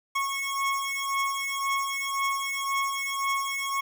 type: beating tone pair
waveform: 25% pulse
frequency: 1097 / 1098.9 Hz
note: C#6 / C#6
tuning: -18 / -15 cents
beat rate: 1.9 Hz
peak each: -26 dBFS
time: 0.15-3.81 s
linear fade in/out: 10 ms
effects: none